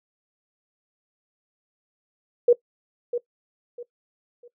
sine tone with echo, 481.8 Hz, B4, 43 cents flat, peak -11 dBFS, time 2.48-2.53 s, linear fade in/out 5 ms, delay 650 ms, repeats 3, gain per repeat -11 dB, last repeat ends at 4.48 s, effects noise-tail reverb RT60 0.1 s tail -19 dB re dry

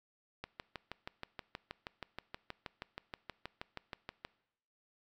click train, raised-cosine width 0.3 ms, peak -25 dBFS, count 25, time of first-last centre 0.44-4.25 s, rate 6.3 Hz, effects noise-tail reverb RT60 0.8 s tail -21 dB re dry

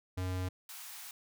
square tone, 92.1 Hz, F#2, 7 cents flat, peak -34 dBFS, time 0.17-0.49 s, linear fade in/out 10 ms
white high-pass noise, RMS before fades -47 dBFS, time 0.69-1.11 s, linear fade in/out 2 ms, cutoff 730 Hz, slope 48 dB/octave
effects none

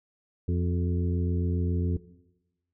harmonic tone with a mistuned harmonic, 87.31 Hz, F2, in tune, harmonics 1 / 2 / 3 / 4 / 5, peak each -25 / -31 / -35 / -37 / -39 dBFS, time 0.48-1.97 s, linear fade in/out 5 ms, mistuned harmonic 4, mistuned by +48 cents, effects noise-tail reverb RT60 1.0 s tail -18 dB re dry

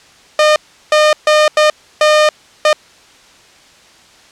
sawtooth tone bursts at uneven times, 609 Hz, D#5, 37 cents flat, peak -3 dBFS, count 6, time 0.39-0.56 / 0.92-1.13 / 1.27-1.48 / 1.57-1.7 / 2.01-2.29 / 2.65-2.73 s, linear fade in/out 2 ms, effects white hiss -44 dBFS RMS until 4.31 s + low-pass 6000 Hz 12 dB/octave

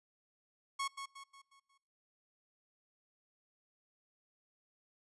sawtooth tone with echo, 1100 Hz, C#6, 14 cents flat, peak -31 dBFS, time 0.79-0.88 s, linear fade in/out 10 ms, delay 180 ms, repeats 5, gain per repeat -7 dB, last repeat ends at 1.78 s, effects noise-tail reverb RT60 0.7 s tail -25 dB re dry + resampled to 24000 Hz

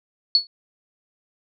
sine tone with exponential decay, 4405 Hz, C#8, 12 cents flat, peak -9 dBFS, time 0.35-0.47 s, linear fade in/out 1 ms, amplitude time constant 26 ms, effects none

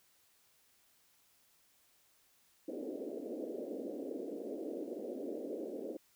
pink band-pass noise, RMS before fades -42 dBFS, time 2.68-5.97 s, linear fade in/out 5 ms, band 250 to 570 Hz, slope 48 dB/octave, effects white hiss -70 dBFS RMS until 6.15 s

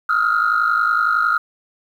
sine tone cluster, 1262 / 1374 / 1425 Hz, D#6 / F6 / F6, +24 / -29 / +34 cents, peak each -18 dBFS, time 0.09-1.38 s, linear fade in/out 5 ms, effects tanh soft clip ceiling -8 dBFS + 8-bit

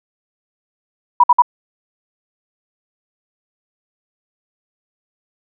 sine tone bursts, 974 Hz, B5, 24 cents flat, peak -5 dBFS, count 3, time 1.2-1.421 s, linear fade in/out 5 ms, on 37 ms, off 55 ms, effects none

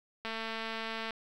click train, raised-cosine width 0.3 ms, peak -22 dBFS, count 193, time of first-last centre 0.25-1.107 s, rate 224 Hz, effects 10-bit

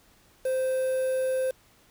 triangle tone with quantisation, 520 Hz, C5, 11 cents flat, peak -22 dBFS, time 0.45-1.51 s, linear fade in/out 5 ms, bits 7, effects pink hiss -60 dBFS RMS until 1.9 s

